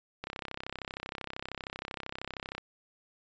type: click train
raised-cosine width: 0.3 ms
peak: -21 dBFS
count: 78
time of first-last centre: 0.24-2.58 s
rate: 32.9 Hz
effects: resampled to 16000 Hz